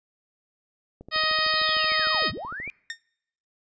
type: click train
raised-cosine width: 2 ms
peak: -29 dBFS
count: 23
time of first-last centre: 1.01-2.677 s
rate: 13.2 Hz
type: harmonic tone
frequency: 626 Hz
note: D#5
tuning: 10 cents sharp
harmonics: 1 / 2 / 3 / 4 / 5 / 6 / 7 / 8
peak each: -33 / -27 / -27 / -33 / -32 / -30 / -30 / -30 dBFS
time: 1.11-2.32 s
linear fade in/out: 50 ms
type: linear two-way sweep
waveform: sine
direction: down then up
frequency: 4978 to 69.3 to 2468 Hz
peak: -32 dBFS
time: 1.42-2.7 s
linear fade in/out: 0 ms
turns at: 2.31 s
type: tone with exponential decay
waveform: sawtooth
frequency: 1830 Hz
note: A#6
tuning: 32 cents flat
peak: -23 dBFS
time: 2.9-2.99 s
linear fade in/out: 1 ms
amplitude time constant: 19 ms
effects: noise-tail reverb RT60 0.8 s tail -26 dB re dry + resampled to 16000 Hz